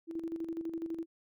sine tone with tremolo, 329.6 Hz, E4, in tune, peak -33 dBFS, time 0.07-1.06 s, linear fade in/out 50 ms, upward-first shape square, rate 12 Hz, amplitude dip 60%, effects none

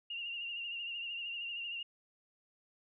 sine tone with vibrato, 2794 Hz, F7, in tune, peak -38 dBFS, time 0.1-1.83 s, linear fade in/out 5 ms, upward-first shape triangle, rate 13 Hz, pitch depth 56 cents each way, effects none

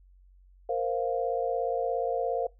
sine chord, Bb suspended second, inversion none, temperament equal, 466.2 / 523.3 / 698.5 Hz, Bb4 / C5 / F5, 0 / 0 / 0 cents, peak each -30 / -31 / -31 dBFS, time 0.69-2.47 s, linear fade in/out 5 ms, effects noise-tail reverb RT60 0.2 s tail -21 dB re dry + added 46 Hz sine -54 dBFS peak until 2.59 s

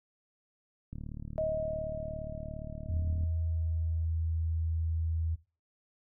click train, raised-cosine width 5 ms, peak -29 dBFS, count 87, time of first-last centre 0.93-3.236 s, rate 37.3 Hz
sine tone with exponential decay, 631 Hz, D#5, 24 cents sharp, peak -28 dBFS, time 1.38-4.05 s, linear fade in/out 0 ms, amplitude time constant 580 ms
sine tone with pitch glide, 82.3 to 81.31 Hz, E2 to E2, -2 to -23 cents, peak -29 dBFS, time 2.88-5.36 s, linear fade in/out 20 ms, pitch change -21 cents, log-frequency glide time 3.42-3.63 s
effects noise-tail reverb RT60 0.3 s tail -17 dB re dry

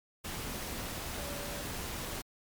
sine tone in noise, 574 Hz, D5, 40 cents flat, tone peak -44 dBFS, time 1.18-1.62 s, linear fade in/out 10 ms, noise pink, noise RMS -39 dBFS, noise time 0.24-2.22 s, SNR -8 dB, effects MP3 96 kbps

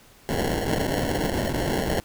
blue noise with sample-and-hold, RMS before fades -25 dBFS, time 0.29-2 s, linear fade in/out 0 ms, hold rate 1225 Hz, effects pink hiss -53 dBFS RMS until 2.04 s

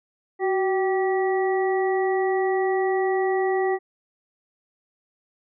harmonic tone with a mistuned harmonic, 387.4 Hz, G4, 20 cents flat, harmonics 1 / 2 / 3 / 5, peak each -21 / -26 / -37 / -31 dBFS, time 0.39-3.79 s, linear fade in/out 50 ms, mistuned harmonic 1, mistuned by -56 cents, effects none

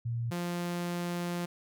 sine / sawtooth tone pair in turn, 117.2 / 174.51 Hz, A#2 / F3, +10 / -1 cents, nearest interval perfect fifth, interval 689 cents, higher second, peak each -30 / -28 dBFS, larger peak second, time 0.05-0.31 / 0.31-1.46 s, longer second, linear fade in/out 10 ms, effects none

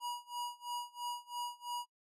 square tone with tremolo, 965 Hz, B5, 40 cents flat, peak -37 dBFS, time 0-1.86 s, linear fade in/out 50 ms, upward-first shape sine, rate 3 Hz, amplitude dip 95%, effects noise-tail reverb RT60 0.1 s tail -23 dB re dry + resampled to 32000 Hz

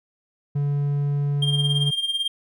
triangle tone, 143.3 Hz, D3, 42 cents flat, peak -18 dBFS, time 0.55-1.91 s, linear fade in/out 10 ms
triangle tone with tremolo, 3200 Hz, G7, 35 cents sharp, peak -18 dBFS, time 1.42-2.28 s, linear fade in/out 5 ms, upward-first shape sine, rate 18 Hz, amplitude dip 70%
effects none

